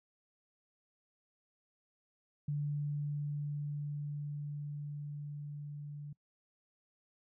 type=tone with level ramp; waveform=sine; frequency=146.2 Hz; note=D3; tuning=7 cents flat; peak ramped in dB=-32 to -42 dBFS; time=2.48-6.13 s; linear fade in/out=5 ms; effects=noise-tail reverb RT60 0.1 s tail -24 dB re dry